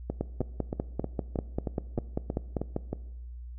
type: two click trains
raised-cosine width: 2 ms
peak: -17 / -15 dBFS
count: 10 / 14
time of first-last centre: 0.1-2.93 / 0.21-2.764 s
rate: 3.18 / 5.09 Hz
effects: noise-tail reverb RT60 1.0 s tail -19 dB re dry + added 60 Hz sine -39 dBFS peak until 3.58 s